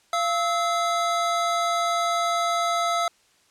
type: tone pair together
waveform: square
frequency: 688.7 / 1300 Hz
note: F5 / E6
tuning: -24 / -24 cents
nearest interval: major seventh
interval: 1100 cents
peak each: -25 dBFS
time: 0.13-3.08 s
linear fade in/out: 2 ms
effects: white hiss -61 dBFS RMS until 3.5 s + low-pass 8000 Hz 12 dB/octave